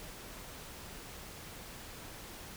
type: silence
effects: pink hiss -48 dBFS RMS until 2.56 s